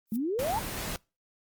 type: noise with exponential growth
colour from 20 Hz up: violet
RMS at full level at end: -39 dBFS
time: 0.07-0.16 s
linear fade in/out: 0 ms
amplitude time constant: 19 ms
type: exponential sweep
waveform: sine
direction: up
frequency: 207.7 to 938 Hz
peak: -27 dBFS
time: 0.12-0.59 s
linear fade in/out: 2 ms
type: noise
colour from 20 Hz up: pink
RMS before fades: -35 dBFS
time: 0.39-0.96 s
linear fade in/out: 0 ms
effects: noise-tail reverb RT60 0.3 s tail -26 dB re dry + Opus 24 kbps